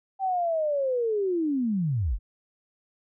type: linear sweep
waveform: sine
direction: down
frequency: 782 to 34.65 Hz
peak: -23 dBFS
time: 0.19-2.19 s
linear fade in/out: 50 ms
effects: none